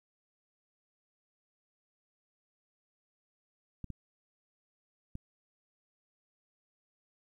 clicks, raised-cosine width 5 ms, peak -28 dBFS, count 3, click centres 3.843 / 3.903 / 5.154 s, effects 11-bit

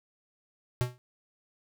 square tone with exponential decay, 123.8 Hz, B2, 5 cents sharp, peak -22 dBFS, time 0.81-0.98 s, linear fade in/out 0 ms, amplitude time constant 36 ms, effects none

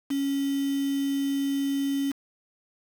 sine tone with quantisation, 277.2 Hz, C#4, in tune, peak -24 dBFS, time 0.1-2.12 s, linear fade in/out 10 ms, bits 6, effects none

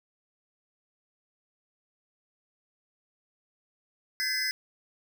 square tone cluster, 1553 / 1709 / 2033 / 5100 Hz, G6 / G#6 / B6 / D#8, -17 / +49 / +50 / +42 cents, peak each -38 / -38 / -34 / -30 dBFS, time 4.2-4.51 s, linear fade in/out 0 ms, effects none

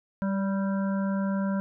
harmonic tone with a mistuned harmonic, 196 Hz, G3, in tune, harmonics 1 / 3 / 5 / 7 / 8, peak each -25 / -35 / -39 / -42 / -43 dBFS, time 0.22-1.6 s, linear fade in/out 0 ms, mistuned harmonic 3, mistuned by -24 cents, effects none

